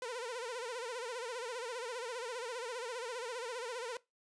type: tone with vibrato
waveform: sawtooth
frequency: 480 Hz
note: B4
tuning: 49 cents flat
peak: -35 dBFS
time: 0.02-3.97 s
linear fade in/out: 2 ms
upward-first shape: sine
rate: 15 Hz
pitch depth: 120 cents each way
effects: noise-tail reverb RT60 0.2 s tail -20 dB re dry + resampled to 22050 Hz

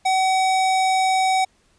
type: tone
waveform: square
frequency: 757 Hz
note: F#5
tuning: 39 cents sharp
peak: -17 dBFS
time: 0.05-1.45 s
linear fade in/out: 10 ms
effects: pink hiss -61 dBFS RMS until 1.78 s + resampled to 22050 Hz

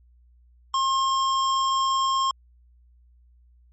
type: tone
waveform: square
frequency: 1069 Hz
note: C6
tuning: 37 cents sharp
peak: -21 dBFS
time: 0.74-2.31 s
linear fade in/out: 2 ms
effects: added 60 Hz sine -53 dBFS peak until 3.72 s + MP3 32 kbps

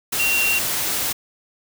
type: tone in noise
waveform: sine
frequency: 2751 Hz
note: F7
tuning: 27 cents flat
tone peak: -18 dBFS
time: 0.19-0.59 s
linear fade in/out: 10 ms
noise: white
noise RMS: -23 dBFS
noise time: 0.12-1.13 s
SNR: +2 dB
effects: none

